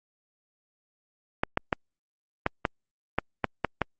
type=clicks; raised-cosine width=0.5 ms; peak=-8 dBFS; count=9; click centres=1.435 / 1.574 / 1.728 / 2.464 / 2.652 / 3.186 / 3.443 / 3.647 / 3.817 s; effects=Opus 48 kbps